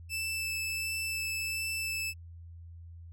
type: tone with vibrato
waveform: sawtooth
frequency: 2637 Hz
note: E7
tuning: in tune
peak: -29 dBFS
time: 0.09-2.14 s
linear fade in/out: 50 ms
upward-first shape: sine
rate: 1.4 Hz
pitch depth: 8 cents each way
effects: added 84 Hz sine -45 dBFS peak until 3.12 s